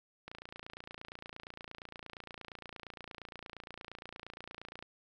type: click train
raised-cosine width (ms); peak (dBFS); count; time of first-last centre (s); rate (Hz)
0.3; -29; 131; 0.28-4.825; 28.6
effects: none